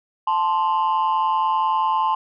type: tone pair together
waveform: sine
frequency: 876.2 / 1046.5 Hz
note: A5 / C6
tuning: -7 / 0 cents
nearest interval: minor third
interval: 307 cents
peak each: -18 dBFS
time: 0.27-2.15 s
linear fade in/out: 5 ms
effects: tanh soft clip ceiling -14 dBFS